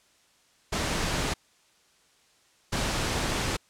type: noise bursts at uneven times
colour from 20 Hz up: pink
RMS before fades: -28 dBFS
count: 2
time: 0.72-1.34 / 2.72-3.57 s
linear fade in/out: 10 ms
effects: white hiss -63 dBFS RMS until 3.69 s + low-pass 8000 Hz 12 dB/octave